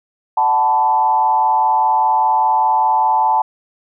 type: tone with frequency modulation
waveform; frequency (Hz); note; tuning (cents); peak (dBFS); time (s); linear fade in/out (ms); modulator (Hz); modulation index
sine; 875; A5; -10; -11; 0.37-3.42; 5; 125; 0.88
effects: none